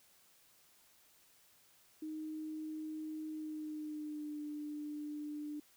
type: tone with pitch glide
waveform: sine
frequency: 311.1 to 297.7 Hz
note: D#4 to D4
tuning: 0 to +24 cents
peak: -40 dBFS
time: 2.02-5.6 s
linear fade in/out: 5 ms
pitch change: -76 cents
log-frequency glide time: 3.3-4.4 s
effects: white hiss -67 dBFS RMS until 5.76 s